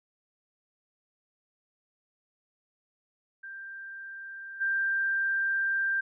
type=tone with level steps; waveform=sine; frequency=1581 Hz; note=G6; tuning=14 cents sharp; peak=-39 / -25 dBFS; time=3.43-6.01 s; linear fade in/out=10 ms; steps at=4.6 s; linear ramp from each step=20 ms; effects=none